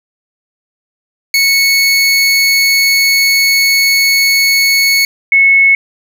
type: tone pair in turn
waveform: 25% pulse / sine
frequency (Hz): 2207 / 2196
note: C#7 / C#7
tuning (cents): -8 / -17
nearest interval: unison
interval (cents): 9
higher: first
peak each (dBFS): -4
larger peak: neither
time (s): 1.34-5.05 / 5.32-5.75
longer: first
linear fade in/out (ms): 2
effects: none